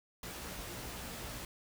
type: noise with comb filter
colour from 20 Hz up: pink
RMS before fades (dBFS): -44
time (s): 0.23-1.45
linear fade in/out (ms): 2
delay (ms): 17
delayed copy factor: +0.65
effects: none